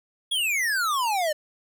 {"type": "exponential sweep", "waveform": "square", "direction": "down", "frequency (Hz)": [3400, 587.3], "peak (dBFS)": -23, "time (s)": [0.31, 1.33], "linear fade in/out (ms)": 10, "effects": []}